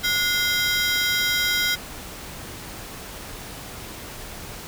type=ring-modulated tone; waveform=20% pulse; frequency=1760 Hz; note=A6; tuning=in tune; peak=-12 dBFS; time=0.03-1.76 s; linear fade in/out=20 ms; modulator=313 Hz; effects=pink hiss -37 dBFS RMS until 4.67 s